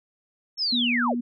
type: linear sweep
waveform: sine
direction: down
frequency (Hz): 5480 to 231.3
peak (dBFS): -22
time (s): 0.57-1.16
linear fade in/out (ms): 50
type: tone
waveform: sine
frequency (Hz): 240.8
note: B3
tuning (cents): -44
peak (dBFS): -24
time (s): 0.72-1.21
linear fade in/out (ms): 10
effects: none